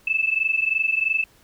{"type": "tone pair together", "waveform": "sine", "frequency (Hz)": [2614, 2637], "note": ["E7", "E7"], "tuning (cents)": [-15, 0], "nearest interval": "unison", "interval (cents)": 15, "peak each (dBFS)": -22, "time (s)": [0.07, 1.24], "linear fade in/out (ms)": 5, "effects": ["pink hiss -56 dBFS RMS until 1.43 s"]}